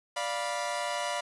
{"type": "chord", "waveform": "sawtooth", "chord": "B diminished", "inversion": "first", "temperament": "equal with one note detuned", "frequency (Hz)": [587.3, 698.5, 979.2], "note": ["D5", "F5", "B5"], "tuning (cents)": [0, 0, -15], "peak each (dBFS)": -31, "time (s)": [0.16, 1.21], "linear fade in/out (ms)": 10, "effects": ["resampled to 24000 Hz", "9-bit"]}